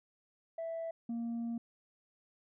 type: tone pair in turn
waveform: sine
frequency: 659.3 / 233.1 Hz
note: E5 / A#3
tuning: 0 / 0 cents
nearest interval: octave + tritone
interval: 1800 cents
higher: first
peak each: -35 / -32 dBFS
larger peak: second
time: 0.58-0.91 / 1.09-1.58 s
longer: second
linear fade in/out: 5 ms
effects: tanh soft clip ceiling -34 dBFS